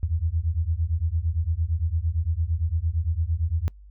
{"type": "beating tone pair", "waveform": "sine", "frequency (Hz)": [78, 86.8], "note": ["D#2", "F2"], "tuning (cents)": [5, -10], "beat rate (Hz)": 8.8, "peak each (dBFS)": -25, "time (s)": [0.03, 3.68], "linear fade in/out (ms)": 0, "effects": ["noise-tail reverb RT60 0.1 s tail -26 dB re dry", "added 50 Hz sine -44 dBFS peak until 3.9 s"]}